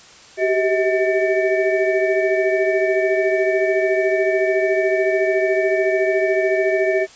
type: tone cluster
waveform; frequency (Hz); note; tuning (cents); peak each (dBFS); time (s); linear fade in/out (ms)
sine; 381.4 / 395.2 / 640 / 1784 / 2272; G4 / G4 / D#5 / A6 / C#7; -47 / +14 / +49 / +23 / +42; -19 / -24 / -19 / -26 / -27; 0.37-7.07; 50
effects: white hiss -44 dBFS RMS until 7.15 s + resampled to 16000 Hz